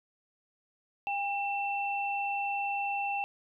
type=tone pair together; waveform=sine; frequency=803 / 2685 Hz; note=G5 / E7; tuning=+41 / +31 cents; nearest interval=octave + major sixth; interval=2090 cents; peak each=-31 / -34 dBFS; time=1.07-3.24 s; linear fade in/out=0 ms; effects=none